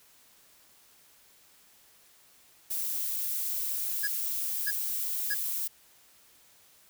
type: noise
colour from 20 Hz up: violet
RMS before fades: -32 dBFS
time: 2.7-5.68 s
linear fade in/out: 10 ms
type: tone bursts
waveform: square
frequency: 1661 Hz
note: G#6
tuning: in tune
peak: -29 dBFS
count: 3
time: 4.03-5.345 s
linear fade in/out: 10 ms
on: 45 ms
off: 590 ms
effects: white hiss -60 dBFS RMS until 6.89 s

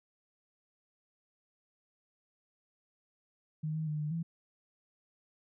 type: tone with pitch steps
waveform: sine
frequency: 154.9 / 157.7 / 151.6 / 150.6 / 165.7 Hz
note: D#3 / D#3 / D#3 / D3 / E3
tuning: -7 / +24 / -45 / +44 / +9 cents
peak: -32 dBFS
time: 3.63-4.23 s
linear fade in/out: 10 ms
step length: 120 ms
effects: none

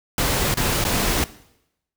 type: noise with dropouts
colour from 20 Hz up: pink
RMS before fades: -21 dBFS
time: 0.18-1.24 s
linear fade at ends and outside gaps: 1 ms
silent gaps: 0.541-0.572 / 0.841-0.85 s
effects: noise-tail reverb RT60 0.8 s tail -18 dB re dry

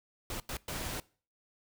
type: noise bursts at uneven times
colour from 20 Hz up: pink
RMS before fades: -38 dBFS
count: 3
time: 0.3-0.4 / 0.49-0.57 / 0.68-1 s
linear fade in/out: 2 ms
effects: noise-tail reverb RT60 0.4 s tail -22 dB re dry

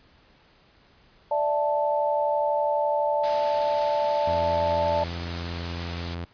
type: chord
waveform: sine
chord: D suspended second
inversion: none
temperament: equal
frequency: 587.3 / 659.3 / 880 Hz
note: D5 / E5 / A5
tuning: 0 / 0 / 0 cents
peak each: -24 / -30 / -25 dBFS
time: 1.31-5.04 s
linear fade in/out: 5 ms
type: noise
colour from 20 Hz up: white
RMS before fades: -35 dBFS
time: 3.23-6.15 s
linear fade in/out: 10 ms
type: tone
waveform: sawtooth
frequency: 85.6 Hz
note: F2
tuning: 34 cents flat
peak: -27 dBFS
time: 4.27-6.25 s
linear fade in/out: 5 ms
effects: pink hiss -58 dBFS RMS until 6.33 s + resampled to 11025 Hz

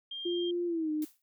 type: tone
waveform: sine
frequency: 3199 Hz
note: G7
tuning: 34 cents sharp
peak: -37 dBFS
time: 0.11-0.51 s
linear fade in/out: 5 ms
type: tone with pitch glide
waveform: sine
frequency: 349.2 to 305.8 Hz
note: F4 to D#4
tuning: 0 to -30 cents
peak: -29 dBFS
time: 0.25-1.05 s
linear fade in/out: 10 ms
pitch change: -230 cents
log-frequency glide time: 0.66-0.91 s
type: noise with exponential decay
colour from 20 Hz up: blue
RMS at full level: -43 dBFS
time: 1.02-1.22 s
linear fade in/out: 1 ms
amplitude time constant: 43 ms
effects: none

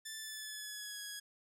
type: tone with pitch glide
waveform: 10% pulse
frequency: 1760 to 1666 Hz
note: A6 to G#6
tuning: 0 to +5 cents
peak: -34 dBFS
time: 0.05-1.2 s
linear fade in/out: 10 ms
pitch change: -95 cents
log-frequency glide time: 0.18-1 s
effects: none

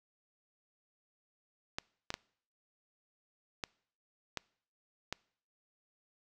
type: clicks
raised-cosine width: 0.2 ms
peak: -18 dBFS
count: 6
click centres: 1.785 / 2.104 / 2.141 / 3.638 / 4.373 / 5.126 s
effects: noise-tail reverb RT60 0.6 s tail -25 dB re dry

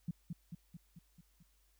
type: tone with echo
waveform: sine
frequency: 169.2 Hz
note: E3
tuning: 45 cents sharp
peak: -34 dBFS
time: 0.08-0.11 s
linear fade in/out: 5 ms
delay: 220 ms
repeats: 6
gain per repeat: -4 dB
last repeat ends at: 1.43 s
effects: added 50 Hz sine -70 dBFS peak until 1.79 s + white hiss -75 dBFS RMS until 1.79 s

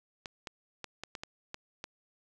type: clicks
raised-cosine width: 0.2 ms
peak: -22 dBFS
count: 8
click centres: 0.258 / 0.472 / 0.843 / 1.036 / 1.152 / 1.235 / 1.544 / 1.841 s
effects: none

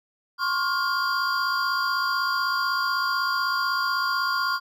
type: tone cluster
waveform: triangle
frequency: 1059 / 1115 / 1413 / 4745 Hz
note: C6 / C#6 / F6 / D8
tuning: +21 / +10 / +20 / +17 cents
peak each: -26 / -28 / -24 / -29 dBFS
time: 0.38-4.6 s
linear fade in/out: 50 ms
effects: none

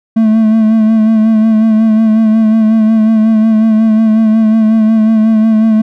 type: tone with vibrato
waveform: triangle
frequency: 220 Hz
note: A3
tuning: in tune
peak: -3 dBFS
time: 0.16-5.82 s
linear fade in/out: 10 ms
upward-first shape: sine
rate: 5.5 Hz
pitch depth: 34 cents each way
effects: none

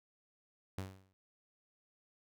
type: tone with exponential decay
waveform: sawtooth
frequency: 95.3 Hz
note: G2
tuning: 48 cents flat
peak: -33 dBFS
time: 0.78-1.13 s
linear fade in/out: 0 ms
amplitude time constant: 75 ms
effects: none

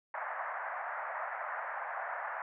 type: band-pass noise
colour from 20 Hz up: pink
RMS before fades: -39 dBFS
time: 0.14-2.42 s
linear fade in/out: 2 ms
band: 640 to 1900 Hz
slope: 48 dB/octave
effects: none

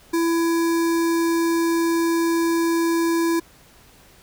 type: tone with notch filter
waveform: square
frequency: 333.7 Hz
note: E4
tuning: 21 cents sharp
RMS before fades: -20 dBFS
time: 0.13-3.4 s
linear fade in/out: 10 ms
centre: 3000 Hz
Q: 1.8
effects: pink hiss -51 dBFS RMS until 4.22 s

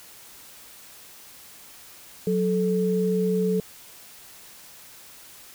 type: tone pair together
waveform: sine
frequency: 183.5 / 436.4 Hz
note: F#3 / A4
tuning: -14 / -14 cents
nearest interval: octave + minor third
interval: 1500 cents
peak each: -23 dBFS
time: 2.27-3.6 s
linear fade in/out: 2 ms
effects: white hiss -47 dBFS RMS until 5.54 s

